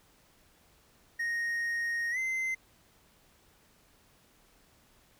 triangle tone with pitch glide, 1864.7 to 2069 Hz, A#6 to C7, 0 to -20 cents, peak -28 dBFS, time 1.19-2.55 s, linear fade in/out 10 ms, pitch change +180 cents, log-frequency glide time 2.11-2.18 s, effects pink hiss -64 dBFS RMS until 5.19 s

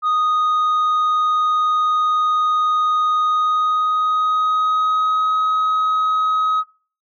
sine tone with pitch glide, 1242 to 1267.4 Hz, D#6 to D#6, -3 to +32 cents, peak -12 dBFS, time 0.02-6.64 s, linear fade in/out 50 ms, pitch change +35 cents, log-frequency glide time 3.23-5.37 s, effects noise-tail reverb RT60 0.4 s tail -19 dB re dry + tanh soft clip ceiling -14 dBFS

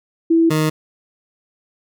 sine / 20% pulse tone pair in turn, 329.6 / 155.55 Hz, E4 / D#3, 0 / 0 cents, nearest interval octave + minor second, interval 1300 cents, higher first, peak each -10 dBFS, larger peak neither, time 0.3-0.5 / 0.5-0.7 s, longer neither, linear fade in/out 10 ms, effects none

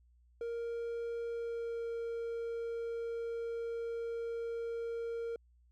triangle tone with pitch glide, 466.8 to 463.6 Hz, A#4 to A#4, +2 to -10 cents, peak -34 dBFS, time 0.41-5.36 s, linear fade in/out 2 ms, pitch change -12 cents, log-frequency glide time 1.27-1.88 s, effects added 60 Hz sine -63 dBFS peak until 5.71 s

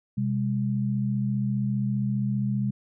sine tone pair together, 127.82 / 202.9 Hz, C3 / G#3, -40 / -40 cents, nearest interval minor sixth, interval 800 cents, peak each -26 dBFS, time 0.17-2.71 s, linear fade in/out 10 ms, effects none

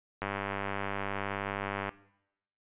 click train, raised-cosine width 0.5 ms, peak -18 dBFS, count 167, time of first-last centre 0.22-1.892 s, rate 99.3 Hz, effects noise-tail reverb RT60 0.8 s tail -19 dB re dry + resampled to 8000 Hz

